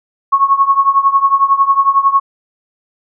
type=tone with tremolo; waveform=sine; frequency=1100 Hz; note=C#6; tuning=14 cents flat; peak=-4 dBFS; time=0.32-2.2 s; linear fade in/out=10 ms; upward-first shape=triangle; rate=11 Hz; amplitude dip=90%; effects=none